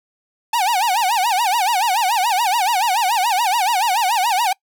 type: tone with vibrato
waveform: 45% pulse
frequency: 838 Hz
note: G#5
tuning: 15 cents sharp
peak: -15 dBFS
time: 0.53-4.53 s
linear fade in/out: 5 ms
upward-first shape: sine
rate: 7 Hz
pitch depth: 250 cents each way
effects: noise-tail reverb RT60 0.1 s tail -25 dB re dry